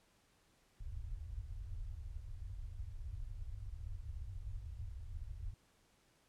pink low-pass noise, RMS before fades -45 dBFS, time 0.8-5.54 s, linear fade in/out 5 ms, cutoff 110 Hz, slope 96 dB/octave, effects pink hiss -72 dBFS RMS until 6.28 s + low-pass 11000 Hz 12 dB/octave

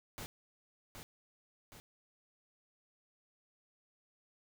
pink noise with echo, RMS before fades -45 dBFS, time 0.18-0.26 s, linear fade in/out 0 ms, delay 770 ms, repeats 2, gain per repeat -5 dB, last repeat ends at 1.8 s, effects none

